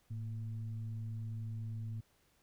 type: tone with frequency modulation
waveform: sine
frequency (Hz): 110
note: A2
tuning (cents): 0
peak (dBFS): -38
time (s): 0.1-2.01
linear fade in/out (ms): 10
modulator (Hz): 120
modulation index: 0.39
effects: pink hiss -72 dBFS RMS until 2.42 s